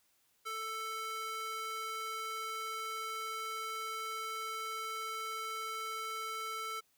square tone with high-pass filter, 441.7 Hz, A4, 7 cents sharp, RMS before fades -40 dBFS, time 0.45-6.81 s, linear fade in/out 20 ms, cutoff 1100 Hz, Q 1.8, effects white hiss -73 dBFS RMS until 6.97 s

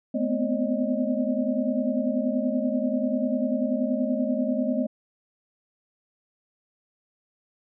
sine tone cluster, 215.9 / 246.9 / 257.2 / 555 / 615 Hz, A3 / B3 / C4 / C#5 / D#5, -33 / 0 / -30 / +2 / -20 cents, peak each -29 / -27 / -28 / -33 / -30 dBFS, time 0.14-4.87 s, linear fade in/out 10 ms, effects none

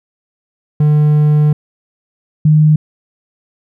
triangle / sine tone pair in turn, 150 / 153.42 Hz, D3 / D#3, +37 / -24 cents, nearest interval unison, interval 39 cents, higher second, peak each -5 dBFS, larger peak neither, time 0.8-1.53 / 2.45-2.76 s, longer first, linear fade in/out 5 ms, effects none

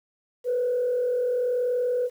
sine tone with frequency modulation, 493.9 Hz, B4, in tune, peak -21 dBFS, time 0.44-2.1 s, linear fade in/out 50 ms, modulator 40.8 Hz, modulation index 0.41, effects tanh soft clip ceiling -17 dBFS + 9-bit

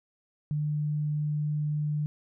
sine tone, 149.7 Hz, D3, 33 cents sharp, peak -26 dBFS, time 0.51-2.06 s, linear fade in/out 0 ms, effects none

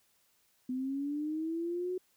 sine linear sweep, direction up, 251 to 370 Hz, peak -32 dBFS, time 0.69-1.98 s, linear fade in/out 5 ms, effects white hiss -71 dBFS RMS until 2.16 s

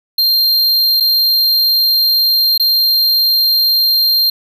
square tone with dropouts, 4186 Hz, C8, in tune, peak -10 dBFS, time 0.18-4.3 s, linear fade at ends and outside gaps 5 ms, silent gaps 1.001-1.005 / 2.578-2.597 s, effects none

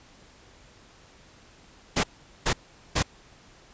pink noise bursts, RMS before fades -23 dBFS, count 3, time 1.96-3.028 s, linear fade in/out 10 ms, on 76 ms, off 420 ms, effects pink hiss -54 dBFS RMS until 3.73 s + resampled to 16000 Hz

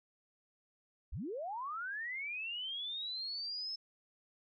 sine linear sweep, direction up, 33 to 5274 Hz, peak -38 dBFS, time 1.12-3.76 s, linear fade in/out 10 ms, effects none

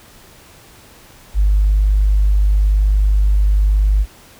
sine tone, 50.5 Hz, G#1, 48 cents flat, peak -9 dBFS, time 1.34-4.06 s, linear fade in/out 50 ms, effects tanh soft clip ceiling -5 dBFS + pink hiss -44 dBFS RMS until 4.39 s

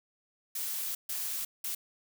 blue noise bursts at uneven times, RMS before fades -35 dBFS, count 3, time 0.55-0.95 / 1.09-1.45 / 1.64-1.75 s, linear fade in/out 5 ms, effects none

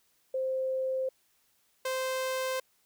sine / sawtooth tone pair in turn, 523.3 / 520.3 Hz, C5 / C5, 0 / -10 cents, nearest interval unison, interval 10 cents, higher first, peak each -28 / -26 dBFS, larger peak second, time 0.34-1.09 / 1.85-2.6 s, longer neither, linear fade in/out 5 ms, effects white hiss -70 dBFS RMS until 2.85 s

